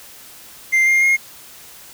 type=tone with pitch steps; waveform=triangle; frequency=2093 / 2117 / 2142 Hz; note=C7 / C7 / C7; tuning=0 / +20 / +40 cents; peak=-10 dBFS; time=0.72-1.17 s; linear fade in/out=20 ms; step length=150 ms; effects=white hiss -41 dBFS RMS until 1.93 s